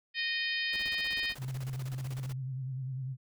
harmonic tone, 618 Hz, D#5, 12 cents flat, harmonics 3 / 4 / 5 / 6 / 7 / 8, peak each -34 / -36 / -38 / -40 / -41 / -42 dBFS, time 0.14-1.35 s, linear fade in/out 50 ms
pink noise with tremolo, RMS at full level -47 dBFS, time 0.73-2.33 s, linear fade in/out 0 ms, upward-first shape square, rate 16 Hz, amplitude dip 80%
sine tone with vibrato, 130.81 Hz, C3, in tune, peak -34 dBFS, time 1.37-3.17 s, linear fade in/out 50 ms, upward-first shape sine, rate 10 Hz, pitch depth 58 cents each way
effects none

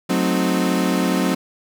35% pulse chord, F# diminished seventh, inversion none, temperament equal, 185 / 220 / 261.6 / 311.1 Hz, F#3 / A3 / C4 / Eb4, 0 / 0 / 0 / 0 cents, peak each -19 / -24 / -20 / -23 dBFS, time 0.09-1.35 s, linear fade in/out 10 ms, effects none

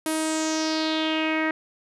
sawtooth tone with low-pass filter sweep, 315.5 Hz, D#4, 24 cents sharp, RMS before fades -25 dBFS, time 0.06-1.51 s, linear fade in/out 2 ms, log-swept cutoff 11000 to 1900 Hz, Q 4.1, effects none

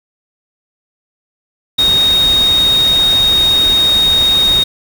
sine tone in noise, 3729 Hz, A#7, in tune, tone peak -8 dBFS, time 1.78-4.64 s, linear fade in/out 10 ms, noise pink, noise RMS -22 dBFS, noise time 1.78-4.64 s, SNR +11 dB, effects none

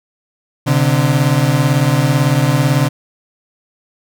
35% pulse beating tone pair, 129.3 / 147.3 Hz, C3 / D3, -20 / +6 cents, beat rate 18 Hz, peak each -12 dBFS, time 0.66-2.89 s, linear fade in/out 20 ms, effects none

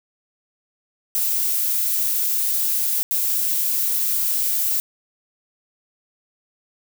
violet noise bursts at uneven times, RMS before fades -21 dBFS, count 2, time 1.15-3.03 / 3.11-4.8 s, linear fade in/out 0 ms, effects none

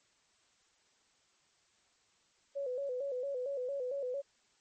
sine tone with vibrato, 529 Hz, C5, 19 cents sharp, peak -34 dBFS, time 2.55-4.22 s, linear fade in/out 20 ms, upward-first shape square, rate 4.4 Hz, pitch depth 95 cents each way, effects white hiss -71 dBFS RMS until 4.6 s + MP3 32 kbps

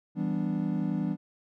triangle chord, E minor seventh, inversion none, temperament equal, 164.81 / 196 / 246.9 / 293.7 Hz, E3 / G3 / B3 / D4, 0 / 0 / 0 / 0 cents, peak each -30 / -29 / -32 / -32 dBFS, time 0.15-1.17 s, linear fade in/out 50 ms, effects none

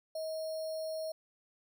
sine tone with sample-and-hold, 635 Hz, D#5, 35 cents sharp, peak -35 dBFS, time 0.15-1.12 s, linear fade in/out 5 ms, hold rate 4900 Hz, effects none

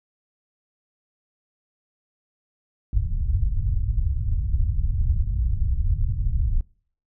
pink low-pass noise, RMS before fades -22 dBFS, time 2.93-6.61 s, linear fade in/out 2 ms, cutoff 100 Hz, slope 24 dB/octave, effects noise-tail reverb RT60 0.5 s tail -22 dB re dry

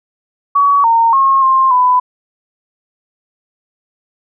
sine tone with pitch steps, 1130 / 918 / 1081 / 1058 / 999 Hz, C#6 / A#5 / C#6 / C6 / B5, +33 / -27 / -44 / +19 / +20 cents, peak -7 dBFS, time 0.55-2 s, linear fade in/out 10 ms, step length 290 ms, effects none

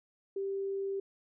sine tone, 392 Hz, G4, in tune, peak -32 dBFS, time 0.36-1 s, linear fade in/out 5 ms, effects none

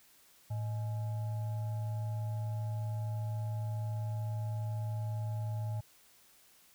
sine tone with frequency modulation, 110 Hz, A2, in tune, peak -33 dBFS, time 0.5-5.81 s, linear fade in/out 10 ms, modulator 730 Hz, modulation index 0.27, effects white hiss -63 dBFS RMS until 6.74 s

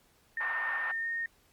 sine tone with pitch glide, 1820 to 1843.3 Hz, A#6 to A#6, -42 to -20 cents, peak -31 dBFS, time 0.37-1.26 s, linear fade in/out 2 ms, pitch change +22 cents, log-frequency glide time 1-1.07 s
pink band-pass noise, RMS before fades -38 dBFS, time 0.4-0.92 s, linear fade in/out 10 ms, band 870 to 1900 Hz, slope 24 dB/octave
effects pink hiss -66 dBFS RMS until 1.52 s + Opus 48 kbps

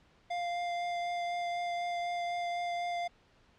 square tone with vibrato, 698.5 Hz, F5, in tune, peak -33 dBFS, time 0.3-3.08 s, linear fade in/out 10 ms, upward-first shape triangle, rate 4 Hz, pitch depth 11 cents each way, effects pink hiss -65 dBFS RMS until 3.58 s + low-pass 4000 Hz 12 dB/octave

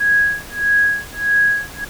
sine tone with tremolo, 1657 Hz, G#6, 4 cents flat, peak -10 dBFS, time 0-1.85 s, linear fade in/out 10 ms, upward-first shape sine, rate 1.6 Hz, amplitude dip 100%, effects pink hiss -35 dBFS RMS until 1.89 s

